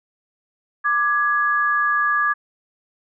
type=tone pair together; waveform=sine; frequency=1183 / 1673 Hz; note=D6 / G#6; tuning=+12 / +12 cents; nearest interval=tritone; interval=600 cents; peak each=-19 dBFS; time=0.84-2.34 s; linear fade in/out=20 ms; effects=none